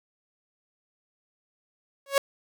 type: tone with exponential growth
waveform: sawtooth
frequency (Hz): 554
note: C#5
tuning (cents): -1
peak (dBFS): -12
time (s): 2.06-2.18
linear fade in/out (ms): 2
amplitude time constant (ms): 25
effects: none